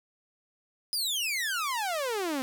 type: exponential sweep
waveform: sawtooth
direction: down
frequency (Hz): 5080 to 252.2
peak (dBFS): -25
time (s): 0.93-2.42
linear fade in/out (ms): 0
effects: none